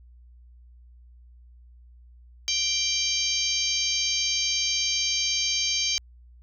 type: harmonic tone with a mistuned harmonic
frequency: 784 Hz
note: G5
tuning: in tune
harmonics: 3 / 4 / 5 / 6 / 7 / 8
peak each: -32 / -29 / -33 / -29 / -32 / -29 dBFS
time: 2.48-5.98 s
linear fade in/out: 0 ms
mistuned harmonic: 8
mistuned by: +15 cents
effects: added 60 Hz sine -48 dBFS peak until 6.42 s